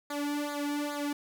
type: tone with flanger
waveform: sawtooth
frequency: 291 Hz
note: D4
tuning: 16 cents flat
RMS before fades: -33 dBFS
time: 0.1-1.13 s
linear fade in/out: 5 ms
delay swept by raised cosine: 0.35 to 1.95 ms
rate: 2.4 Hz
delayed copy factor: -1
effects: none